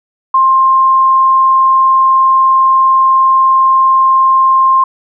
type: tone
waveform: sine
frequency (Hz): 1057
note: C6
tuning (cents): +17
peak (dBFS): -5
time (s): 0.34-4.84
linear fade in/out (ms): 5
effects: none